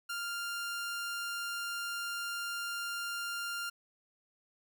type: tone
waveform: sawtooth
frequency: 1396.9 Hz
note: F6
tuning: in tune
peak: -32 dBFS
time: 0.09-3.7 s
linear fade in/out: 10 ms
effects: none